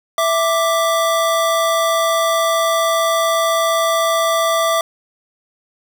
square tone pair together, 659.4 / 1175 Hz, E5 / D6, 0 / +1 cents, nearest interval minor seventh, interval 1001 cents, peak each -17 / -18 dBFS, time 0.18-4.81 s, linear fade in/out 2 ms, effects none

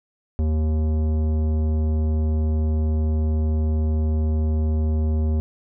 sine tone with tanh clipping, 77.78 Hz, D#2, in tune, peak -20 dBFS, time 0.39-5.4 s, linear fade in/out 0 ms, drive 14 dB, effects none

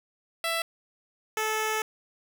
10% pulse tone pair in turn, 664 / 435 Hz, E5 / A4, +12 / -20 cents, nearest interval perfect fifth, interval 732 cents, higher first, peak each -18 dBFS, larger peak neither, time 0.44-0.62 / 1.37-1.82 s, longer second, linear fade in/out 2 ms, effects none

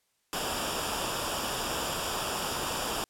pink noise with comb filter, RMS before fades -32 dBFS, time 0.33-3.04 s, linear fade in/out 0 ms, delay 0.48 ms, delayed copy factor -0.7, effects white hiss -74 dBFS RMS until 3.09 s + low-pass 12000 Hz 12 dB/octave

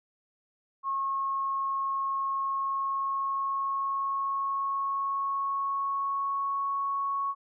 sine tone with pitch glide, 1088 to 1107.7 Hz, C#6 to C#6, -33 to -2 cents, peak -27 dBFS, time 0.83-7.35 s, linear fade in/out 50 ms, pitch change +31 cents, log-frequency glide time 2.41-6.77 s, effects none

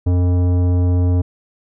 sine tone with tanh clipping, 89.2 Hz, F2, 37 cents sharp, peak -14 dBFS, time 0.06-1.22 s, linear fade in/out 10 ms, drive 14 dB, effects none

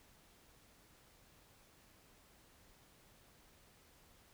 silence, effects pink hiss -66 dBFS RMS until 4.33 s

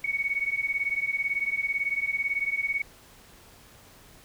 sine beating tone pair, 2217 / 2235 Hz, C#7 / C#7, 0 / +14 cents, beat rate 18 Hz, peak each -29 / -28 dBFS, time 0.04-2.82 s, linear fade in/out 5 ms, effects pink hiss -53 dBFS RMS until 4.24 s

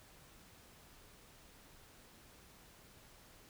silence, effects pink hiss -61 dBFS RMS until 3.49 s

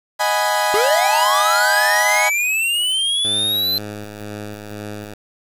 30% pulse chord, G# minor seventh, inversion second, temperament equal, 622.3 / 740 / 830.6 / 987.8 Hz, D#5 / F#5 / G#5 / B5, 0 / 0 / 0 / 0 cents, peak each -19 / -23 / -17 / -19 dBFS, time 0.19-2.3 s, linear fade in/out 20 ms
square linear sweep, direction up, 392 to 4100 Hz, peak -17 dBFS, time 0.74-3.78 s, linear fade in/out 0 ms
10% pulse tone with tremolo, 104.5 Hz, G#2, 11 cents sharp, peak -20 dBFS, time 3.25-5.14 s, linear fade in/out 0 ms, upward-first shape sine, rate 2 Hz, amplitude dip 30%
effects resampled to 32000 Hz + 7-bit

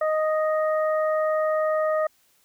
harmonic tone, 622.3 Hz, D#5, in tune, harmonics 1 / 2 / 3, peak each -21 / -28 / -35 dBFS, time 0.01-2.07 s, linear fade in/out 5 ms, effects white hiss -63 dBFS RMS until 2.44 s

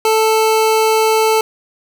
25% pulse tone, 440 Hz, A4, in tune, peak -7 dBFS, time 0.05-1.41 s, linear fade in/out 2 ms, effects none

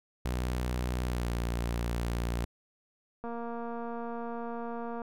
sawtooth tone with pitch glide, 61.74 to 58.75 Hz, B1 to A#1, 0 to +14 cents, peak -26 dBFS, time 0.25-2.45 s, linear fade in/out 5 ms, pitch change -86 cents, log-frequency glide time 1.05-1.33 s
click train, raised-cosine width 1 ms, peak -26 dBFS, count 417, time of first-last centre 3.24-5.018 s, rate 234 Hz
effects none

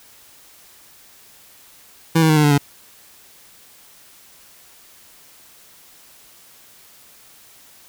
25% pulse tone with pitch steps, 163.5 / 159.12 / 154.86 / 150.71 / 146.68 / 142.75 Hz, E3 / D#3 / D#3 / D3 / D3 / D3, -14 / +39 / -8 / +45 / -2 / -49 cents, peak -8 dBFS, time 2.15-2.582 s, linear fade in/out 10 ms, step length 72 ms, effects white hiss -48 dBFS RMS until 7.88 s

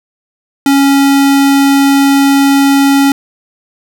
square tone, 277.2 Hz, C#4, in tune, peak -6 dBFS, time 0.66-3.12 s, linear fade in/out 2 ms, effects none

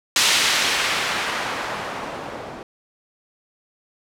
blue noise with low-pass filter sweep, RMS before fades -23 dBFS, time 0.16-2.63 s, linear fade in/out 2 ms, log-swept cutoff 4600 to 500 Hz, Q 0.71, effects none

